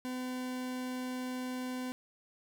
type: tone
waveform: 40% pulse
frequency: 253.5 Hz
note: B3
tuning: 45 cents sharp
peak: -35 dBFS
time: 0.05-1.92 s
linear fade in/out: 0 ms
effects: none